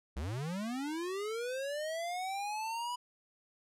square linear sweep, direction up, 58.27 to 987.8 Hz, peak -36 dBFS, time 0.16-2.96 s, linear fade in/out 10 ms, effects low-pass 11000 Hz 12 dB/octave

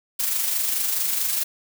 blue noise with amplitude modulation, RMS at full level -22 dBFS, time 0.19-1.44 s, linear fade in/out 10 ms, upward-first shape sine, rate 24.6 Hz, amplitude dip 40%, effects none

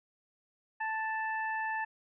harmonic tone, 880 Hz, A5, in tune, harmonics 1 / 2 / 3, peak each -34 / -35 / -46 dBFS, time 0.8-1.85 s, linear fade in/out 10 ms, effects none

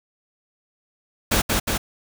pink noise with echo, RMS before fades -19 dBFS, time 1.31-1.42 s, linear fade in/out 10 ms, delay 180 ms, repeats 2, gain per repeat -2 dB, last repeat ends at 1.78 s, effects none

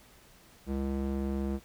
square tone with band-pass filter, 67.9 Hz, C#2, 35 cents flat, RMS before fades -32 dBFS, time 0.66-1.6 s, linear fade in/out 50 ms, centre 260 Hz, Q 1.1, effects pink hiss -58 dBFS RMS until 1.64 s

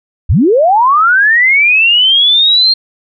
sine linear sweep, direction up, 47.35 to 4233 Hz, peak -5 dBFS, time 0.29-2.74 s, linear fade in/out 10 ms, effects none

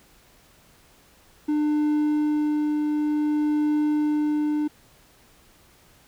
triangle tone with tremolo, 299.9 Hz, D4, 36 cents sharp, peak -17 dBFS, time 1.48-4.68 s, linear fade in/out 10 ms, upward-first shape triangle, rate 0.55 Hz, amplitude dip 25%, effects pink hiss -56 dBFS RMS until 6.07 s

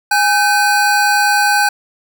square tone pair together, 823.1 / 1535 Hz, G#5 / G6, -16 / -37 cents, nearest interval major seventh, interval 1079 cents, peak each -14 dBFS, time 0.11-1.69 s, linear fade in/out 5 ms, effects none

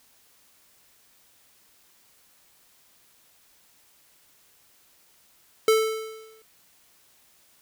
square tone with exponential decay, 440 Hz, A4, in tune, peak -15 dBFS, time 5.68-6.42 s, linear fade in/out 2 ms, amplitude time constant 160 ms, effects white hiss -60 dBFS RMS until 7.61 s

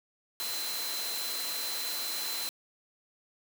sine tone in noise, 4071 Hz, C8, 48 cents flat, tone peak -36 dBFS, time 0.4-2.49 s, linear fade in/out 0 ms, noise white, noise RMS -36 dBFS, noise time 0.4-2.49 s, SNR -3 dB, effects high-pass 300 Hz 12 dB/octave

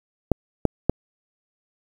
clicks, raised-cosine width 2 ms, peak -3 dBFS, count 3, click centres 0.317 / 0.653 / 0.896 s, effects 7-bit

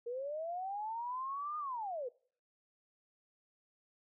sine linear two-way sweep, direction up then down, 463.1 to 1229 to 463.1 Hz, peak -37 dBFS, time 0.06-2.09 s, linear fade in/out 10 ms, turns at 1.58 s, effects noise-tail reverb RT60 0.5 s tail -24 dB re dry

